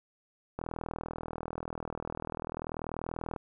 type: click train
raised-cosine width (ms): 1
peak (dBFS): -22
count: 113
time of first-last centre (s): 0.59-3.362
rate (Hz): 40.4
effects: none